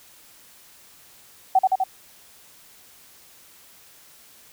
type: tone with echo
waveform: sine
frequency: 759 Hz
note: F#5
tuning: 44 cents sharp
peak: -12 dBFS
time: 1.55-1.59 s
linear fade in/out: 5 ms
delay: 83 ms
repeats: 3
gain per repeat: -2 dB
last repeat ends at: 1.839 s
effects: white hiss -51 dBFS RMS until 4.52 s